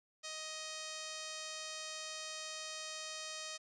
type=tone with low-pass filter; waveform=5% pulse; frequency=626 Hz; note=D#5; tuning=10 cents sharp; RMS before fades=-45 dBFS; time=0.23-3.58 s; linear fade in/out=20 ms; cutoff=6800 Hz; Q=1.4; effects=none